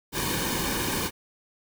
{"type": "noise with comb filter", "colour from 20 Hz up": "pink", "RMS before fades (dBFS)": -28, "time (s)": [0.12, 1.11], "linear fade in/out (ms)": 50, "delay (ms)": 1.5, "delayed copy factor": -0.65, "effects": []}